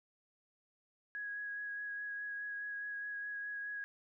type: tone with vibrato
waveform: sine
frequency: 1661.2 Hz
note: G#6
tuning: in tune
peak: -39 dBFS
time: 1.15-3.84 s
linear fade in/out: 0 ms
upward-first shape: sine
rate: 4.8 Hz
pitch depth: 13 cents each way
effects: none